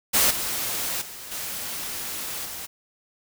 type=noise with level steps; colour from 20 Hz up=white; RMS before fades=-19 / -28 / -39 / -32 / -35 dBFS; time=0.13-2.67 s; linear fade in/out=20 ms; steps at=0.3 / 1.01 / 1.31 / 2.45 s; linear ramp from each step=10 ms; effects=none